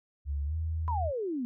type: tone with pitch glide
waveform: sine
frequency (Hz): 71.3 to 80.5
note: C#2 to E2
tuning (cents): +49 to -41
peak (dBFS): -29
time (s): 0.25-1.12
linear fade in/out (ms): 50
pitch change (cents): +210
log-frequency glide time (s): 0.45-0.55
type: exponential sweep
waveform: sine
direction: down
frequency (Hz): 1017 to 233.1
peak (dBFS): -30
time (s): 0.88-1.45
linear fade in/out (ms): 0
effects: none